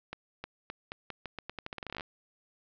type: accelerating click train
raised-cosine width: 0.3 ms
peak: -22 dBFS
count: 21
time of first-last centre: 0.13-2.008 s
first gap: 310 ms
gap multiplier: 0.84
effects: low-pass 5000 Hz 12 dB/octave